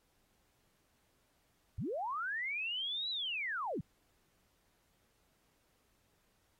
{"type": "linear two-way sweep", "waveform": "sine", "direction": "up then down", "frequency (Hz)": [65.41, 4002, 99.8], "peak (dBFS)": -35, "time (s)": [1.78, 3.81], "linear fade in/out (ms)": 5, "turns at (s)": 3.1, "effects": ["pink hiss -75 dBFS RMS until 6.59 s", "AAC 48 kbps"]}